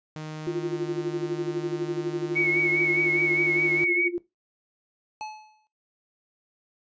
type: tone with pitch glide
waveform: sawtooth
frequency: 154.9 to 152.5 Hz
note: D#3 to D#3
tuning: -7 to -34 cents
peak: -30 dBFS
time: 0.16-3.84 s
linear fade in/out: 0 ms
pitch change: -27 cents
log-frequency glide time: 0.65-0.8 s
type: tone with tremolo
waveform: sine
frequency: 349.2 Hz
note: F4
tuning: in tune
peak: -23 dBFS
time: 0.47-4.18 s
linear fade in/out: 0 ms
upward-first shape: sine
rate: 12 Hz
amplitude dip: 80%
type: tone with vibrato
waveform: sine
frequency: 2217 Hz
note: C#7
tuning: in tune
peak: -21 dBFS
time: 2.35-4.09 s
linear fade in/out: 20 ms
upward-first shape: triangle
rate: 4.9 Hz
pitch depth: 46 cents each way
type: tone with exponential decay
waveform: square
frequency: 860 Hz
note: A5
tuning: 40 cents flat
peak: -31 dBFS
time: 5.21-5.67 s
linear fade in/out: 0 ms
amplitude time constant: 100 ms
effects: noise-tail reverb RT60 0.2 s tail -18 dB re dry + resampled to 16000 Hz